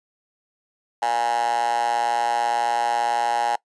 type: tone with high-pass filter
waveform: 10% pulse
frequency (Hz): 118.1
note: A#2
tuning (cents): +23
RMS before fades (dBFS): -22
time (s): 1.02-3.56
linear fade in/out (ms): 5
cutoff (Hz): 840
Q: 7.8
effects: noise-tail reverb RT60 0.1 s tail -22 dB re dry + resampled to 22050 Hz